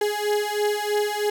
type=beating tone pair; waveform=35% pulse; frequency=415.3 / 418.4 Hz; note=G#4 / G#4; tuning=0 / +13 cents; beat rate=3.1 Hz; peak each=-23 dBFS; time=0.01-1.3 s; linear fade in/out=5 ms; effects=none